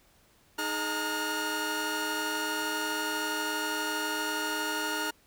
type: tone cluster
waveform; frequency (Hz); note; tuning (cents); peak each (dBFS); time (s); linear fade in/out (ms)
sawtooth; 309.8 / 420.3 / 917 / 1430; D#4 / G#4 / A#5 / F6; -7 / +21 / -29 / +41; -33 / -35 / -32 / -29; 0.58-5.11; 10
effects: pink hiss -63 dBFS RMS until 5.26 s